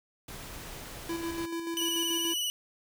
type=noise; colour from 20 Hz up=pink; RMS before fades=-43 dBFS; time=0.28-1.46 s; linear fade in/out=5 ms
type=tone with tremolo; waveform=square; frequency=334.2 Hz; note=E4; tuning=24 cents sharp; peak=-32 dBFS; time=1.09-2.34 s; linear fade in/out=5 ms; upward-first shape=square; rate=6.9 Hz; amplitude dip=40%
type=tone with vibrato; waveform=sawtooth; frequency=2956 Hz; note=F#7; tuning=2 cents flat; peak=-26 dBFS; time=1.77-2.5 s; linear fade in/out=0 ms; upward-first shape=triangle; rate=18 Hz; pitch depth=37 cents each way
effects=none